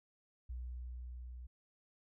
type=tone with level ramp; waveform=sine; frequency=61.4 Hz; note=B1; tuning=9 cents flat; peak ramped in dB=-40 to -46 dBFS; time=0.49-1.47 s; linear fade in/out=10 ms; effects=none